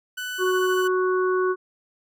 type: tone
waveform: 30% pulse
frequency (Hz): 1493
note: F#6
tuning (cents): +15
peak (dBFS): -26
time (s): 0.17-0.88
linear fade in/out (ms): 10
type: harmonic tone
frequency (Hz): 370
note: F#4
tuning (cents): 0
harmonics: 1 / 3 / 4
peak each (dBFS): -20 / -27 / -30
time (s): 0.38-1.56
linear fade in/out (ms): 50
effects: none